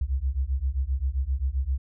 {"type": "beating tone pair", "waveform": "sine", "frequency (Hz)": [63, 70.6], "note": ["B1", "C#2"], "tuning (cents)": [35, 32], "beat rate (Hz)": 7.6, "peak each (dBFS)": -26, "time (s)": [0.01, 1.78], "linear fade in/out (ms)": 5, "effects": ["tanh soft clip ceiling -16 dBFS"]}